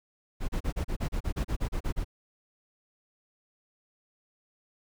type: noise bursts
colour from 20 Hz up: brown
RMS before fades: -29 dBFS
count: 14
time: 0.4-2.046 s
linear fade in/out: 20 ms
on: 86 ms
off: 34 ms
effects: none